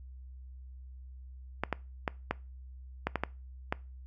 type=clicks; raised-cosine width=0.5 ms; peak=-14 dBFS; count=8; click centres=1.636 / 1.727 / 2.078 / 2.31 / 3.07 / 3.157 / 3.236 / 3.725 s; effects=noise-tail reverb RT60 0.3 s tail -22 dB re dry + added 64 Hz sine -45 dBFS peak until 4.06 s